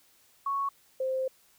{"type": "tone pair in turn", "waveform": "sine", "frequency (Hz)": [1108.7, 523.2], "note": ["C#6", "C5"], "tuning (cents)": [0, 0], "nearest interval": "octave + minor second", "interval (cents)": 1300, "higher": "first", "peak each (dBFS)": -27, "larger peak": "neither", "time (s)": [[0.46, 0.69], [1, 1.28]], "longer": "second", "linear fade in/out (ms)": 5, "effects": ["white hiss -63 dBFS RMS until 1.58 s"]}